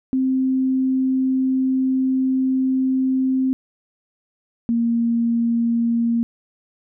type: tone pair in turn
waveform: sine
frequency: 261.6 / 233.1 Hz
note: C4 / A#3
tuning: 0 / 0 cents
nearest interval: major second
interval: 200 cents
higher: first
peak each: -16 dBFS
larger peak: neither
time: 0.13-3.53 / 4.69-6.23 s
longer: first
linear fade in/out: 0 ms
effects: none